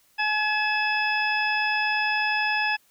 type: harmonic tone with a mistuned harmonic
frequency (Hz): 848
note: G#5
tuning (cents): +36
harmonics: 1 / 2 / 3 / 4 / 6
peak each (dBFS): -27 / -26 / -26 / -36 / -34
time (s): 0.18-2.77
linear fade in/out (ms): 20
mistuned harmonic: 3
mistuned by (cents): +41
effects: white hiss -62 dBFS RMS until 2.9 s